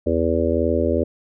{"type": "harmonic tone", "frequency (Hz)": 82.41, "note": "E2", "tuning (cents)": 0, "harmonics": [1, 3, 4, 5, 6, 7], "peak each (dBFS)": [-24, -24, -24, -24, -24, -24], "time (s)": [0.06, 1.04], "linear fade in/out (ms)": 10, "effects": []}